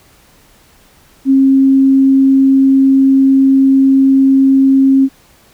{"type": "tone", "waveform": "sine", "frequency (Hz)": 269.1, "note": "C4", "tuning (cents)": 49, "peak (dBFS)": -5, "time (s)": [1.25, 5.09], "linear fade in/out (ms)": 50, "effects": ["pink hiss -47 dBFS RMS until 5.53 s"]}